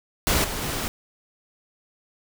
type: noise with level steps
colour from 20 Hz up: pink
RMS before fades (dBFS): -21 / -30 / -28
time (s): 0.27-0.88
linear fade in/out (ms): 0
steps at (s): 0.44 / 0.62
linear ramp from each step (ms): 5
effects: none